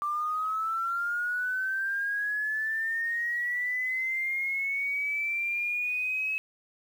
sine linear sweep, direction up, 1174.7 to 2577 Hz, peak -27 dBFS, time 0.02-6.38 s, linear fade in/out 0 ms, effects 9-bit

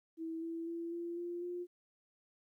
sine tone with pitch steps, 325.8 / 331.1 / 336.5 / 342 / 347.6 / 353.2 Hz, E4 / E4 / E4 / F4 / F4 / F4, -20 / +8 / +36 / -36 / -8 / +20 cents, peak -38 dBFS, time 0.17-1.67 s, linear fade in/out 50 ms, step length 250 ms, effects 13-bit

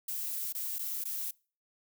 violet noise with dropouts, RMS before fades -36 dBFS, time 0.08-1.31 s, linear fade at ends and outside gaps 5 ms, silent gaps 0.526-0.548 / 0.785-0.791 / 1.04-1.053 s, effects noise-tail reverb RT60 0.4 s tail -25 dB re dry

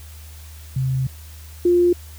sine tone pair in turn, 131.2 / 351.5 Hz, C3 / F4, +5 / +11 cents, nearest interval octave + perfect fourth, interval 1706 cents, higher second, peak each -18 / -12 dBFS, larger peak second, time 0.76-1.07 / 1.65-1.93 s, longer first, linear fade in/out 5 ms, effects added 77 Hz sine -37 dBFS peak until 2.18 s + white hiss -46 dBFS RMS until 2.18 s

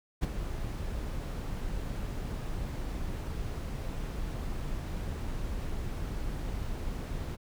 brown noise with ADSR envelope, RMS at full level -26 dBFS, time 0.21-7.37 s, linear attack 26 ms, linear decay 20 ms, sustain -9 dB, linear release 30 ms, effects none

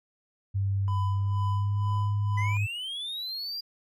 sine tone with pitch glide, 98.3 to 102.89 Hz, G2 to G#2, +5 to -16 cents, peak -24 dBFS, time 0.54-2.67 s, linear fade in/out 20 ms, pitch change +79 cents, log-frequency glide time 1.09-1.96 s
triangle tone with tremolo, 1001 Hz, B5, 23 cents sharp, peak -30 dBFS, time 0.88-2.57 s, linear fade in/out 0 ms, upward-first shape sine, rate 2.1 Hz, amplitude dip 80%
triangle linear sweep, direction up, 1975.5 to 4834 Hz, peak -31 dBFS, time 2.37-3.61 s, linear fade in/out 10 ms
effects none

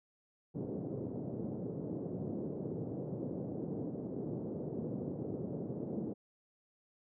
pink band-pass noise, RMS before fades -40 dBFS, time 0.54-6.14 s, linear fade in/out 20 ms, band 130 to 490 Hz, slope 24 dB/octave, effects none

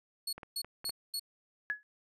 sawtooth tone bursts, 4363 Hz, C#8, 28 cents flat, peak -31 dBFS, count 4, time 0.27-1.196 s, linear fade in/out 5 ms, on 59 ms, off 230 ms
clicks, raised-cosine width 0.5 ms, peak -30 dBFS, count 5, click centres 0.38 / 0.432 / 0.646 / 0.844 / 0.894 s
sine tone with exponential decay, 1691 Hz, G#6, 31 cents sharp, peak -27 dBFS, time 1.7-1.83 s, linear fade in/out 0 ms, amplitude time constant 27 ms
effects resampled to 32000 Hz

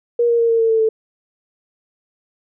sine tone with pitch steps, 474.6 / 468.9 / 463.2 / 457.6 / 452.1 / 446.7 / 441.3 Hz, A#4 / A#4 / A#4 / A#4 / A4 / A4 / A4, +31 / +10 / -11 / -32 / +47 / +26 / +5 cents, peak -12 dBFS, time 0.19-0.89 s, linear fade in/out 5 ms, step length 100 ms, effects none

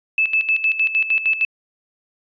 sine tone with tremolo, 2619 Hz, E7, 12 cents flat, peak -12 dBFS, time 0.18-1.45 s, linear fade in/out 2 ms, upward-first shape square, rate 6.5 Hz, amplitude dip 75%, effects tanh soft clip ceiling -11 dBFS + resampled to 11025 Hz

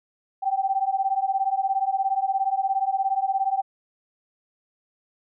sine beating tone pair, 768 / 785 Hz, G5 / G5, -36 / +2 cents, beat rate 17 Hz, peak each -24 / -24 dBFS, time 0.42-3.62 s, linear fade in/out 20 ms, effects none

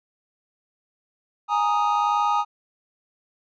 triangle chord, Ab suspended second, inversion none, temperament equal, 830.6 / 932.3 / 1244.5 Hz, Ab5 / Bb5 / Eb6, 0 / 0 / 0 cents, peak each -21 / -23 / -21 dBFS, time 1.48-2.45 s, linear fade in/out 50 ms, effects resampled to 16000 Hz

